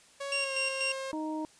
sawtooth tone with pitch glide, 557 to 534.3 Hz, C#5 to C5, +8 to +36 cents, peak -31 dBFS, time 0.2-1.12 s, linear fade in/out 10 ms, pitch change -72 cents, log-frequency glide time 0.37-0.54 s
sawtooth tone with tremolo, 2763 Hz, F7, 19 cents flat, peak -25 dBFS, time 0.32-0.92 s, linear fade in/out 2 ms, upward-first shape square, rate 4.1 Hz, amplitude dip 55%
harmonic tone, 311.1 Hz, D#4, in tune, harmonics 1 / 2 / 3, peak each -33 / -41 / -39 dBFS, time 1.13-1.45 s, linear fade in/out 0 ms
effects white hiss -59 dBFS RMS until 1.59 s + resampled to 22050 Hz

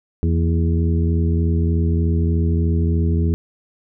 harmonic tone with a mistuned harmonic, 83.3 Hz, E2, 19 cents sharp, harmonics 1 / 2 / 3 / 4 / 5, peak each -16 / -22 / -26 / -28 / -30 dBFS, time 0.23-3.34 s, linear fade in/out 0 ms, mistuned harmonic 3, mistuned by -70 cents, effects none

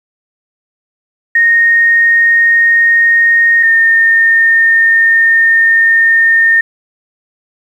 sine tone pair in turn, 1854 / 1825.3 Hz, A#6 / A#6, -10 / -37 cents, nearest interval unison, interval 27 cents, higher first, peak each -5 dBFS, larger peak neither, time 1.35-3.63 / 3.63-6.61 s, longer second, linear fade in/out 5 ms, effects 7-bit

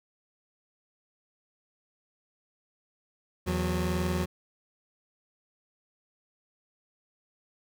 25% pulse tone pair together, 81.2 / 182.29 Hz, E2 / F#3, -26 / -26 cents, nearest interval octave + major second, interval 1400 cents, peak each -26 dBFS, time 3.46-4.26 s, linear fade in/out 20 ms, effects none

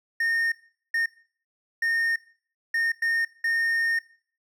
triangle tone bursts at uneven times, 1834 Hz, A#6, 29 cents flat, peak -20 dBFS, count 6, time 0.2-0.52 / 0.94-1.06 / 1.82-2.16 / 2.74-2.92 / 3.02-3.25 / 3.44-3.99 s, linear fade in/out 5 ms, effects noise-tail reverb RT60 0.5 s tail -20 dB re dry

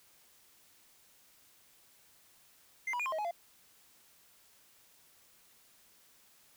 triangle tone with pitch steps, 2085 / 975 / 2436 / 1053 / 633 / 841 / 687 Hz, C7 / B5 / D#7 / C6 / D#5 / G#5 / F5, -7 / -23 / -37 / +11 / +30 / +22 / -29 cents, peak -31 dBFS, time 2.87-3.311 s, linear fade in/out 5 ms, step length 63 ms, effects white hiss -64 dBFS RMS until 6.56 s

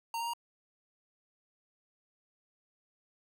square tone with pitch steps, 922 / 932.2 / 942.5 Hz, A#5 / A#5 / A#5, -19 / 0 / +19 cents, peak -34 dBFS, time 0.14-0.335 s, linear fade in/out 2 ms, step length 65 ms, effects none

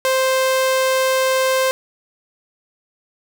sawtooth tone, 523.3 Hz, C5, in tune, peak -11 dBFS, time 0.05-1.71 s, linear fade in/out 0 ms, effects none

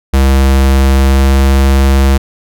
square tone with pitch glide, 67.2 to 67.67 Hz, C2 to C#2, +47 to -41 cents, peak -6 dBFS, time 0.13-2.18 s, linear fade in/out 10 ms, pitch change +12 cents, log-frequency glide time 0.92-1.46 s, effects none

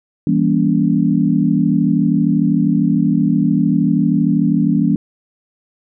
sine chord, E diminished seventh, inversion none, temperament just, 164.81 / 197.78 / 237.3 / 284.8 Hz, E3 / G3 / Bb3 / Db4, 0 / +16 / +31 / +47 cents, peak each -17 dBFS, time 0.27-4.96 s, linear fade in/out 2 ms, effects none

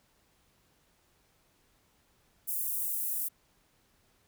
pink high-pass noise, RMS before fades -33 dBFS, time 2.47-3.29 s, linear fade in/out 20 ms, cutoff 11000 Hz, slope 24 dB/octave, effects pink hiss -69 dBFS RMS until 4.27 s

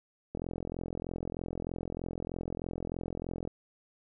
click train, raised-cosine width 2 ms, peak -23 dBFS, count 136, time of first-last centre 0.35-3.475 s, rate 43.2 Hz, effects none

